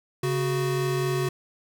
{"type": "tone pair together", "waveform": "square", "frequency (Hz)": [138.07, 370], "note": ["C#3", "F#4"], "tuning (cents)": [-7, 0], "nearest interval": "octave + perfect fourth", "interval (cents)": 1707, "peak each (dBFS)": -27, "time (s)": [0.23, 1.29], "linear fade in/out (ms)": 5, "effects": []}